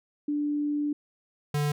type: tone pair in turn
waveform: sine / square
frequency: 293.7 / 146.85 Hz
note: D4 / D3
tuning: 0 / 0 cents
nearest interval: octave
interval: 1200 cents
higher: first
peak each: -25 dBFS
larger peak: neither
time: 0.28-0.93 / 1.54-1.72 s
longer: first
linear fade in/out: 5 ms
effects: none